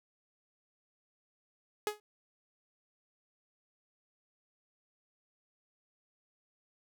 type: tone with exponential decay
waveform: sawtooth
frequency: 420 Hz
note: G#4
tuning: 19 cents sharp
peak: -24 dBFS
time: 1.87-2 s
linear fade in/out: 1 ms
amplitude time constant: 28 ms
effects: none